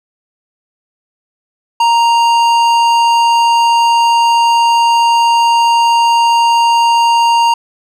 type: tone with tanh clipping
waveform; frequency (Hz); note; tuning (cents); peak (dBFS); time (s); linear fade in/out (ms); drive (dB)
triangle; 932.3; A#5; 0; -9; 1.8-7.54; 5; 18
effects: none